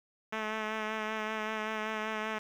5% pulse tone with vibrato, 216.9 Hz, A3, 25 cents flat, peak -21 dBFS, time 0.32-2.39 s, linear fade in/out 10 ms, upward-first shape sine, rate 5.2 Hz, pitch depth 22 cents each way, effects low-pass 3000 Hz 12 dB/octave + 9-bit

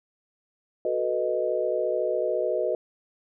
sine chord, B dominant seventh, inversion second, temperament equal, 370 / 440 / 493.9 / 622.3 Hz, F#4 / A4 / B4 / D#5, 0 / 0 / 0 / 0 cents, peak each -30 / -31 / -28 / -27 dBFS, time 0.85-2.75 s, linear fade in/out 2 ms, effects none

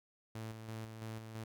sawtooth tone with tremolo, 111 Hz, A2, 16 cents sharp, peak -38 dBFS, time 0.35-1.44 s, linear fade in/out 5 ms, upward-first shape square, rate 3 Hz, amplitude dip 45%, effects none

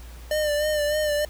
square tone with vibrato, 600 Hz, D5, 37 cents sharp, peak -22 dBFS, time 0.31-1.25 s, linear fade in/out 2 ms, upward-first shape sine, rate 3.3 Hz, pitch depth 39 cents each way, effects added 59 Hz sine -39 dBFS peak until 1.29 s + pink hiss -49 dBFS RMS until 1.29 s

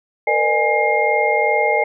sine tone cluster, 459.5 / 502 / 604 / 827 / 2125 Hz, A#4 / B4 / D5 / G#5 / C7, -25 / +28 / +48 / -8 / +26 cents, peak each -21 / -25 / -20 / -19 / -19 dBFS, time 0.27-1.84 s, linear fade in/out 5 ms, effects none

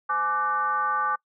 sine tone with frequency modulation, 1174.7 Hz, D6, in tune, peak -22 dBFS, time 0.09-1.16 s, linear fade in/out 10 ms, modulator 329 Hz, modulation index 0.87, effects noise-tail reverb RT60 0.1 s tail -25 dB re dry

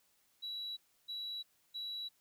sine tone bursts, 3915 Hz, B7, 16 cents flat, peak -38 dBFS, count 3, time 0.42-2.09 s, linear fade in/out 20 ms, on 350 ms, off 310 ms, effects tanh soft clip ceiling -36 dBFS + white hiss -73 dBFS RMS until 2.2 s

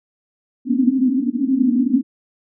white band-pass noise, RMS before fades -17 dBFS, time 0.65-2.03 s, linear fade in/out 50 ms, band 240 to 270 Hz, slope 96 dB/octave, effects none

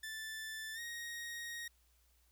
sawtooth tone with pitch glide, 1760 to 1875.5 Hz, A6 to A#6, 0 to +10 cents, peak -39 dBFS, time 0.03-1.68 s, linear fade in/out 5 ms, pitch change +110 cents, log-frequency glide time 0.74-0.8 s, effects added 60 Hz sine -70 dBFS peak until 2.31 s + white hiss -74 dBFS RMS until 2.31 s

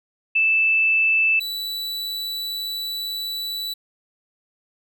sine / 45% pulse tone pair in turn, 2637 / 3951 Hz, E7 / B7, 0 / 0 cents, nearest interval perfect fifth, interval 700 cents, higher second, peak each -15 / -26 dBFS, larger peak first, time 0.35-1.4 / 1.4-3.74 s, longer second, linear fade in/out 10 ms, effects none

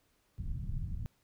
pink low-pass noise, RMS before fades -37 dBFS, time 0.38-1.06 s, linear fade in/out 0 ms, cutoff 150 Hz, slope 24 dB/octave, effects pink hiss -73 dBFS RMS until 1.23 s

